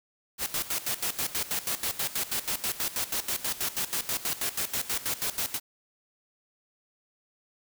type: noise with tremolo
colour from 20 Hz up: white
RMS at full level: -29 dBFS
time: 0.38-5.6 s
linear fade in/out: 50 ms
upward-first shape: square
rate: 6.2 Hz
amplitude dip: 80%
effects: none